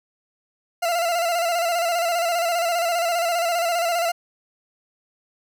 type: tone with vibrato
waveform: 40% pulse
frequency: 685 Hz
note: F5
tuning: 34 cents flat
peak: -19 dBFS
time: 0.82-4.12 s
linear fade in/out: 10 ms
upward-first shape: square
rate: 15 Hz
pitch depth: 45 cents each way
effects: none